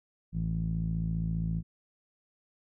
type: tone with low-pass filter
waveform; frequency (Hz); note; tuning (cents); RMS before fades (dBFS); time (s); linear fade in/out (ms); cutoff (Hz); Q
sawtooth; 55; A1; 0; -31; 0.32-1.63; 50; 170; 5
effects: none